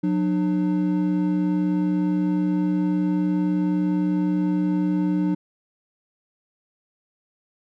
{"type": "tone pair together", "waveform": "triangle", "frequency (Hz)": [181.1, 300.6], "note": ["F#3", "D4"], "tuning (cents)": [-37, 40], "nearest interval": "major sixth", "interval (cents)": 877, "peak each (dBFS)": -20, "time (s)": [0.03, 5.35], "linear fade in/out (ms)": 10, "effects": []}